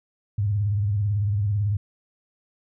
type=tone with vibrato; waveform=sine; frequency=102.4 Hz; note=G#2; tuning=24 cents flat; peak=-20 dBFS; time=0.38-1.77 s; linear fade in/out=5 ms; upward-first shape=sine; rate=18 Hz; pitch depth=100 cents each way; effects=none